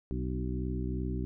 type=harmonic tone with a mistuned harmonic; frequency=62.8 Hz; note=B1; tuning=30 cents sharp; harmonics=1 / 2 / 3 / 4 / 5 / 6; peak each=-34 / -37 / -39 / -40 / -41 / -42 dBFS; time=0.11-1.25 s; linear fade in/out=0 ms; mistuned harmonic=5; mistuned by=-30 cents; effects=none